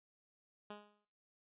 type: tone with exponential decay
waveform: 10% pulse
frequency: 207.7 Hz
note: G#3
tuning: in tune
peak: -37 dBFS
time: 0.7-1.05 s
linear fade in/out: 5 ms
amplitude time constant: 74 ms
effects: noise-tail reverb RT60 0.6 s tail -23 dB re dry + resampled to 8000 Hz